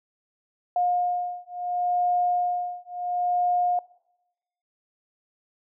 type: beating tone pair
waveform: sine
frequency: 713 / 713.72 Hz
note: F5 / F5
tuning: +36 / +37 cents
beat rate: 0.72 Hz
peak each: -26 dBFS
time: 0.76-3.79 s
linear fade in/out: 2 ms
effects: noise-tail reverb RT60 0.9 s tail -21 dB re dry